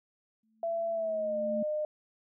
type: tone with exponential growth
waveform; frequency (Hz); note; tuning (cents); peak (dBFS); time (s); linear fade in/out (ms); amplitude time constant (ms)
sine; 220.5; A3; +4; -31; 0.43-1.63; 5; 260
type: tone with pitch glide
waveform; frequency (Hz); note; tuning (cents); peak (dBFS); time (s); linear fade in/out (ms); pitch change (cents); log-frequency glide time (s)
sine; 670 to 607.3; E5 to D#5; +28 to -42; -29; 0.63-1.85; 2; -170; 0.92-1.38
effects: none